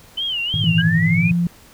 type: tone with vibrato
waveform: sine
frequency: 3000 Hz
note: F#7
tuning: 23 cents sharp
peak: -20 dBFS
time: 0.17-0.82 s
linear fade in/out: 10 ms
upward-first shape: sine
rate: 3.1 Hz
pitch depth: 150 cents each way
type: chord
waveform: sine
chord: Ab suspended second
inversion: none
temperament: equal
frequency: 103.83 / 116.54 / 155.56 Hz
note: Ab2 / Bb2 / Eb3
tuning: 0 / 0 / 0 cents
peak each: -24 / -24 / -22 dBFS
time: 0.54-1.32 s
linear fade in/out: 0 ms
type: tone with pitch glide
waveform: sine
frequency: 166.6 to 172.77 Hz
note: E3 to F3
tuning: +19 to -18 cents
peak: -15 dBFS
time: 0.64-1.47 s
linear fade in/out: 2 ms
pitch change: +63 cents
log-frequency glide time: 1.01-1.27 s
type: exponential sweep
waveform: sine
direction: up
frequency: 1568 to 2511 Hz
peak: -20 dBFS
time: 0.78-1.31 s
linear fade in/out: 5 ms
effects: pink hiss -47 dBFS RMS until 1.73 s